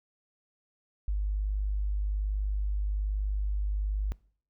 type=tone; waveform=sine; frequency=50.6 Hz; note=G#1; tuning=44 cents flat; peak=-26 dBFS; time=1.08-4.12 s; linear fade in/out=0 ms; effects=noise-tail reverb RT60 0.5 s tail -23 dB re dry